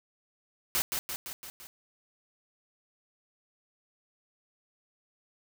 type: noise with echo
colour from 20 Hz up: white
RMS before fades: -28 dBFS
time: 0.75-0.82 s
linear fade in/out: 0 ms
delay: 170 ms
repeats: 5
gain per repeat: -4 dB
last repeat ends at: 1.67 s
effects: none